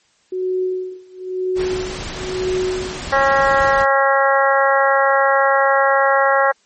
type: tone with tremolo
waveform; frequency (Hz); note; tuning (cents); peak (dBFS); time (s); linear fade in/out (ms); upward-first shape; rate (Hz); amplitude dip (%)
sine; 370; F#4; 0; -16; 0.32-3.01; 5; sine; 1; 95
type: noise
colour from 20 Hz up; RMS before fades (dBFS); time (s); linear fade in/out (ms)
pink; -28; 1.55-3.86; 50
type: harmonic tone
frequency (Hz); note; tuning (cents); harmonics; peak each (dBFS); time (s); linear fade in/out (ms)
273.1; C#4; -26; 2 / 3 / 4 / 5 / 6 / 7; -16 / -18 / -19 / -20 / -21 / -21; 3.12-6.52; 10
effects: white hiss -58 dBFS RMS until 6.65 s + MP3 32 kbps